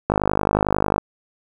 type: click train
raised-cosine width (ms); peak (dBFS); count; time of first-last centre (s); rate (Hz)
1; -3; 46; 0.1-0.981; 51.1
effects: 7-bit